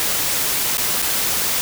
white noise with dropouts, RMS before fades -20 dBFS, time 0-1.61 s, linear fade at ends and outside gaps 0 ms, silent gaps 0.771-0.781 / 1.019-1.024 s, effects none

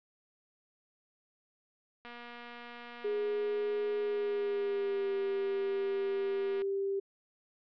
click train, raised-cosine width 0.3 ms, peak -31 dBFS, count 1093, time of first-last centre 2.05-6.619 s, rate 239 Hz
sine tone with pitch glide, 415.3 to 393.6 Hz, G#4 to G4, 0 to +7 cents, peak -30 dBFS, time 3.04-7 s, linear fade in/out 10 ms, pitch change -93 cents, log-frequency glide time 3.98-5.13 s
effects low-pass 3000 Hz 12 dB/octave

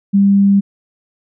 sine tone, 198.7 Hz, G3, 24 cents sharp, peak -7 dBFS, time 0.13-0.61 s, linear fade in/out 20 ms, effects none

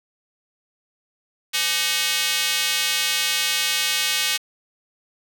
square tone with high-pass filter, 170 Hz, F3, 46 cents flat, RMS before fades -22 dBFS, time 1.53-4.38 s, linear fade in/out 20 ms, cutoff 2800 Hz, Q 1.3, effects 7-bit

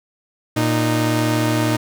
sawtooth tone pair together, 116.54 / 308.4 Hz, A#2 / D#4, 0 / -15 cents, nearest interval octave + perfect fourth, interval 1685 cents, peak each -15 dBFS, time 0.56-1.77 s, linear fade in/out 10 ms, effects none

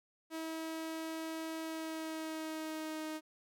sawtooth tone with pitch glide, 321.9 to 311.8 Hz, E4 to D#4, -41 to +4 cents, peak -35 dBFS, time 0.3-3.21 s, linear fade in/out 50 ms, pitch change -55 cents, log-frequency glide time 1.62-3.08 s, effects none

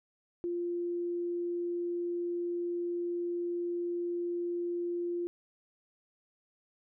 sine tone, 347.8 Hz, F4, 7 cents flat, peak -31 dBFS, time 0.44-5.27 s, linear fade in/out 0 ms, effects none

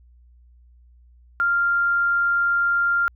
sine tone, 1394 Hz, F6, 4 cents flat, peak -17 dBFS, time 1.4-3.08 s, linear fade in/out 0 ms, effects added 60 Hz sine -49 dBFS peak until 3.15 s

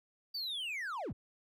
triangle linear sweep, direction down, 4699 to 42.75 Hz, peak -35 dBFS, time 0.34-1.13 s, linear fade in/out 10 ms, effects none

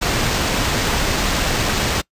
pink noise with sample-and-hold, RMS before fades -19 dBFS, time 0.01-2.02 s, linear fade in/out 20 ms, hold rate 11025 Hz, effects noise-tail reverb RT60 0.1 s tail -23 dB re dry + resampled to 32000 Hz

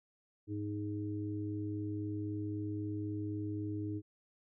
harmonic tone, 103.83 Hz, G#2, in tune, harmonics 1 / 3 / 4, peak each -39 / -38 / -48 dBFS, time 0.47-4.02 s, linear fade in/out 50 ms, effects none

